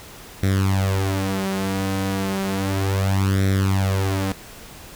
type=tone with flanger; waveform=sawtooth; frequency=96.7 Hz; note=G2; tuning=23 cents flat; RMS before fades=-21 dBFS; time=0.43-4.32 s; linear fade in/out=0 ms; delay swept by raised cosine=0.52 to 6.42 ms; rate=0.33 Hz; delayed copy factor=+0.9; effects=pink hiss -41 dBFS RMS until 4.95 s